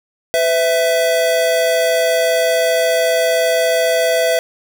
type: tone pair together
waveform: square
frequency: 504.6 / 659.3 Hz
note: B4 / E5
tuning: +37 / 0 cents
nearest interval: perfect fourth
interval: 463 cents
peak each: -18 / -15 dBFS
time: 0.34-4.39 s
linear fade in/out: 0 ms
effects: none